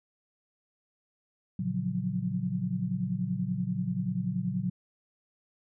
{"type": "chord", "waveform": "sine", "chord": "Gb major seventh", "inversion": "first", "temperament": "equal with one note detuned", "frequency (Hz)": [116.54, 141.42, 174.61, 185], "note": ["Bb2", "Db3", "F3", "Gb3"], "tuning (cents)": [0, 35, 0, 0], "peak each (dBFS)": [-36, -36, -34, -31], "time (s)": [1.59, 4.7], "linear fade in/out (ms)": 5, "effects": []}